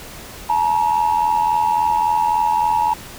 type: tone pair together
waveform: sine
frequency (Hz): 861 / 944.6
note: A5 / A#5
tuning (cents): -38 / +23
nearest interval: major second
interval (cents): 161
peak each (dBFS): -16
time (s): 0.49-2.94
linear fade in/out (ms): 10
effects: tanh soft clip ceiling -9 dBFS + pink hiss -36 dBFS RMS until 3.18 s